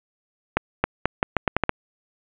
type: accelerating click train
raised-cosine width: 0.5 ms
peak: -3 dBFS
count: 9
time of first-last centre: 0.57-1.694 s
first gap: 270 ms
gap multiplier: 0.8
effects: resampled to 8000 Hz + 7-bit